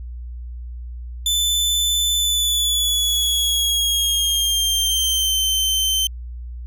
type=tone with pitch glide; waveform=sawtooth; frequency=3515 to 3096 Hz; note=A7 to G7; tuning=-2 to -22 cents; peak=-14 dBFS; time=1.26-6.07 s; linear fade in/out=2 ms; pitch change=-220 cents; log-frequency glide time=2.17-5.36 s; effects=added 60 Hz sine -29 dBFS peak until 6.66 s